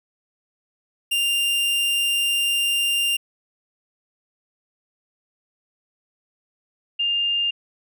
45% pulse / sine tone pair in turn, 2794 / 2807 Hz, F7 / F7, 0 / +8 cents, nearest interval unison, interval 8 cents, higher second, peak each -19 dBFS, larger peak neither, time 1.11-3.17 / 6.99-7.51 s, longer first, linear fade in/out 10 ms, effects none

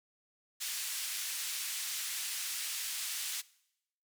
white band-pass noise, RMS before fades -38 dBFS, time 0.6-3.42 s, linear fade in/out 20 ms, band 2000 to 11000 Hz, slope 12 dB/octave, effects noise-tail reverb RT60 0.8 s tail -21 dB re dry

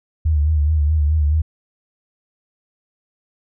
sine tone with vibrato, 75.9 Hz, D#2, 42 cents flat, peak -13 dBFS, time 0.25-1.42 s, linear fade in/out 10 ms, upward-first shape sine, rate 4.7 Hz, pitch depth 72 cents each way, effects none

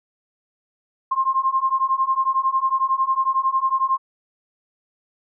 sine beating tone pair, 1055 / 1066 Hz, C6 / C6, +14 / +32 cents, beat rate 11 Hz, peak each -21 / -20 dBFS, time 1.11-3.98 s, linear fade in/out 10 ms, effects none

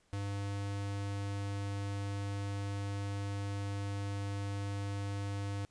square tone, 100.2 Hz, G2, 38 cents sharp, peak -36 dBFS, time 0.13-5.65 s, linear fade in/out 0 ms, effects pink hiss -71 dBFS RMS until 5.7 s + resampled to 22050 Hz

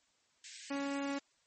white high-pass noise, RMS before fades -47 dBFS, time 0.44-1.19 s, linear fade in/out 2 ms, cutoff 1600 Hz, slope 96 dB/octave
harmonic tone, 279.4 Hz, C#4, 14 cents sharp, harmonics 1 / 2 / 3 / 4 / 5 / 6 / 7 / 8 / 9 / 10, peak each -36 / -42 / -46 / -48 / -50 / -52 / -53 / -54 / -55 / -56 dBFS, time 0.7-1.19 s, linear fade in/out 10 ms
effects white hiss -73 dBFS RMS until 1.46 s + MP3 32 kbps

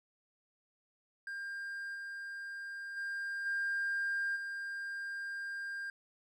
triangle tone with level steps, 1600 Hz, G6, 35 cents sharp, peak -37 / -39 / -34 / -29 / -36 dBFS, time 1.27-5.9 s, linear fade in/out 2 ms, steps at 1.94 / 2.96 / 3.45 / 4.35 s, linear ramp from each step 20 ms, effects tanh soft clip ceiling -28 dBFS

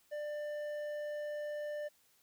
triangle tone with hard clipping, 594 Hz, D5, 20 cents sharp, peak -39 dBFS, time 0.11-1.89 s, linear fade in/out 20 ms, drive 10 dB, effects white hiss -70 dBFS RMS until 2.22 s

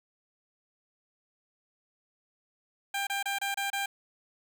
15% pulse tone bursts, 795 Hz, G5, 24 cents sharp, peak -23 dBFS, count 6, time 2.94-3.86 s, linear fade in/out 5 ms, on 130 ms, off 28 ms, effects 10-bit

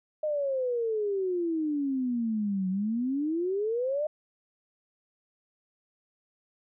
sine exponential two-way sweep, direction down then up, 620 to 183.8 to 620 Hz, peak -26 dBFS, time 0.23-4.07 s, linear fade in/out 5 ms, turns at 2.69 s, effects none

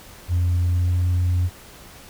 sine tone with pitch glide, 88 to 89.13 Hz, F2 to F2, +14 to +36 cents, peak -15 dBFS, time 0.28-1.5 s, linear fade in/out 50 ms, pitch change +22 cents, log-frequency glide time 0.68-0.98 s, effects tanh soft clip ceiling -15 dBFS + pink hiss -44 dBFS RMS until 2.09 s

